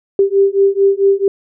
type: beating tone pair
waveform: sine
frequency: 392 / 396.5 Hz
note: G4 / G4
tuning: 0 / +20 cents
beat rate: 4.5 Hz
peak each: -12 dBFS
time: 0.19-1.28 s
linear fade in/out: 2 ms
effects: none